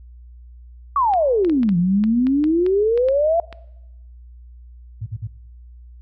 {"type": "exponential two-way sweep", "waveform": "sine", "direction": "down then up", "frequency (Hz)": [1165, 169.5, 692], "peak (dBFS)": -14, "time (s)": [0.96, 3.4], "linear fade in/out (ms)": 2, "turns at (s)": 1.77}
{"type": "clicks", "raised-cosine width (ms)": 0.3, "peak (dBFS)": -19, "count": 12, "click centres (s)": [1.137, 1.448, 1.497, 1.632, 1.691, 2.039, 2.269, 2.441, 2.664, 2.976, 3.086, 3.527]}
{"type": "tone bursts", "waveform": "sine", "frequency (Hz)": 108.5, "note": "A2", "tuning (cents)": -24, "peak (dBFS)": -24, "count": 3, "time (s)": [5.01, 5.274], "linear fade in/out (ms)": 10, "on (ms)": 54, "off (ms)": 51}
{"effects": ["noise-tail reverb RT60 0.9 s tail -22 dB re dry", "added 60 Hz sine -39 dBFS peak until 6.01 s"]}